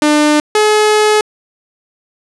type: tone pair in turn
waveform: sawtooth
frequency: 299.7 / 425.4 Hz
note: D4 / G#4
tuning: +35 / +42 cents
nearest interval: tritone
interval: 607 cents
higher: second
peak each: -4 dBFS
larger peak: neither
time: 0.02-0.4 / 0.55-1.21 s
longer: second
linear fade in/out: 2 ms
effects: resampled to 24000 Hz + 7-bit